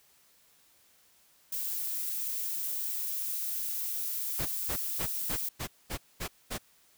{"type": "noise", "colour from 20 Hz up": "violet", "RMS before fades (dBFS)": -34, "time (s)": [1.52, 5.49], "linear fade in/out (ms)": 5}
{"type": "noise bursts", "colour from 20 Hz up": "pink", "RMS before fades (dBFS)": -35, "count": 8, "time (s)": [4.38, 6.584], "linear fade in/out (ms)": 20, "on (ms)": 83, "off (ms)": 220}
{"effects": ["white hiss -64 dBFS RMS until 6.97 s"]}